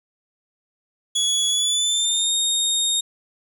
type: tone with pitch glide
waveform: 25% pulse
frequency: 3376 to 3703 Hz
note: G#7 to A#7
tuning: +28 to -12 cents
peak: -14 dBFS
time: 1.15-3.01 s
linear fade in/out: 10 ms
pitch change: +160 cents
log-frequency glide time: 1.49-2.34 s
effects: none